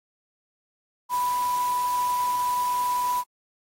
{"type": "tone in noise", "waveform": "sine", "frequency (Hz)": 987.8, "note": "B5", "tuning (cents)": 0, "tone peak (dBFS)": -22, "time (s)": [1.09, 3.24], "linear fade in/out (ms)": 50, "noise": "white", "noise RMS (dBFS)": -38, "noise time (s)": [1.09, 3.24], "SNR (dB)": 13, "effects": ["AAC 48 kbps"]}